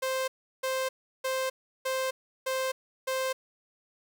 sawtooth tone bursts, 523.3 Hz, C5, in tune, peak -24 dBFS, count 6, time 0.02-3.33 s, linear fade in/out 10 ms, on 260 ms, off 350 ms, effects none

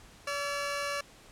15% pulse tone pair together, 571.2 / 1357 Hz, D5 / E6, -48 / +50 cents, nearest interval octave + minor third, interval 1498 cents, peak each -26 / -32 dBFS, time 0.27-1.01 s, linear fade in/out 5 ms, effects pink hiss -55 dBFS RMS until 1.31 s + low-pass 10000 Hz 12 dB/octave

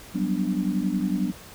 sine chord, G major seventh, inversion third, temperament equal, 185 / 196 / 246.9 / 293.7 Hz, F#3 / G3 / B3 / D4, 0 / 0 / 0 / 0 cents, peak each -27 / -27 / -29 / -29 dBFS, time 0.14-1.32 s, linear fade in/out 20 ms, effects pink hiss -45 dBFS RMS until 1.54 s

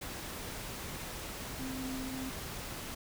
sine tone in noise, 261.6 Hz, C4, in tune, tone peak -38 dBFS, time 1.59-2.3 s, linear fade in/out 10 ms, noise pink, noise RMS -42 dBFS, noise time 0.01-2.95 s, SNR +1 dB, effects none

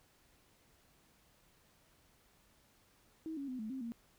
sine tone with pitch steps, 319.4 / 278.2 / 255 / 217.5 / 264.1 / 232.4 Hz, D#4 / C#4 / C4 / A3 / C4 / A#3, +45 / +6 / -44 / -20 / +16 / -5 cents, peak -39 dBFS, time 3.26-3.92 s, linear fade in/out 0 ms, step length 110 ms, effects pink hiss -69 dBFS RMS until 4.18 s

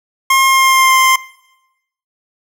25% pulse tone with pitch glide, 1069 to 1048.2 Hz, C6 to C6, +37 to +3 cents, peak -4 dBFS, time 0.3-1.16 s, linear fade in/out 5 ms, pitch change -34 cents, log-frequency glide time 0.46-0.99 s, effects noise-tail reverb RT60 0.9 s tail -20 dB re dry

